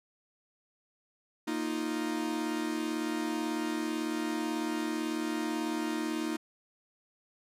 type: chord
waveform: 45% pulse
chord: Bb suspended fourth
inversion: none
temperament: equal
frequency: 233.1 / 311.1 / 349.2 Hz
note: Bb3 / Eb4 / F4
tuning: 0 / 0 / 0 cents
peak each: -37 / -33 / -38 dBFS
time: 1.47-6.37 s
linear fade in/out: 10 ms
effects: low-pass 12000 Hz 12 dB/octave